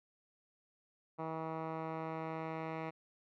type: tone with low-pass filter sweep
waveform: 10% pulse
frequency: 160.6 Hz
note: E3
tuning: 45 cents flat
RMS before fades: -41 dBFS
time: 1.18-2.91 s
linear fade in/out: 20 ms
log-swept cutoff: 1200 to 1900 Hz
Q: 1.8
effects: none